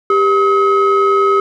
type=ring-modulated tone; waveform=triangle; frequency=440 Hz; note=A4; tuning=in tune; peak=-4 dBFS; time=0.1-1.4 s; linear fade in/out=2 ms; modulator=835 Hz; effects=none